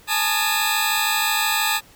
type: tone cluster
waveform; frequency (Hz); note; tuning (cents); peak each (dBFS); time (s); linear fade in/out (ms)
15% pulse; 840 / 893 / 1227 / 3979; G#5 / A5 / D#6 / B7; +19 / +25 / -25 / +12; -18; 0.07-1.81; 50
effects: pink hiss -50 dBFS RMS until 1.95 s